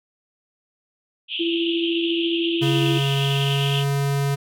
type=band-pass noise; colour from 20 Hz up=pink; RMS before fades=-28 dBFS; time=1.28-3.85 s; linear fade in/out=50 ms; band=2700 to 3400 Hz; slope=96 dB/octave
type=tone with tremolo; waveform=sine; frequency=336 Hz; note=E4; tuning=33 cents sharp; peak=-19 dBFS; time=1.39-2.99 s; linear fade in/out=20 ms; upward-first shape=triangle; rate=14 Hz; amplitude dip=30%
type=tone with pitch glide; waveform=square; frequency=138.59 to 140.04 Hz; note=C#3 to C#3; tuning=0 to +18 cents; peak=-20 dBFS; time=2.61-4.36 s; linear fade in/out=20 ms; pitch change=+18 cents; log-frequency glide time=3.19-3.8 s
effects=none